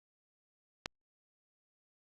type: click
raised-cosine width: 0.2 ms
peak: -17 dBFS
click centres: 0.859 s
effects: Opus 48 kbps